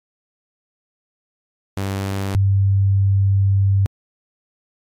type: tone pair in turn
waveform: sawtooth / sine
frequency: 97.7 / 98.12 Hz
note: G2 / G2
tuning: -5 / +2 cents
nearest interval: unison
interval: 7 cents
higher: second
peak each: -17 / -12 dBFS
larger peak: second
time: 1.77-2.35 / 2.35-3.86 s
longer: second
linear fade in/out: 0 ms
effects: MP3 96 kbps